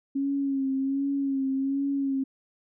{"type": "tone with vibrato", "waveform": "sine", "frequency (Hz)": 273.1, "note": "C#4", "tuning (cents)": -26, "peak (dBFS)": -24, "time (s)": [0.15, 2.24], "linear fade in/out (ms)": 10, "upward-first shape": "sine", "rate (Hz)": 1.3, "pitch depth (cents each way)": 38, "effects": []}